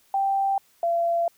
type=tone pair in turn; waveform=sine; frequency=784 / 680.9 Hz; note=G5 / F5; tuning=0 / -44 cents; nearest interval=major second; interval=244 cents; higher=first; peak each=-20 dBFS; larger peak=neither; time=0.14-0.58 / 0.83-1.28 s; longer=second; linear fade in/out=2 ms; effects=white hiss -61 dBFS RMS until 1.37 s